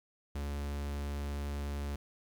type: tone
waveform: 45% pulse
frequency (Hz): 71.6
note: D2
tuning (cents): -43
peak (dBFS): -35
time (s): 0.35-1.96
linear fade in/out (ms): 5
effects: 11-bit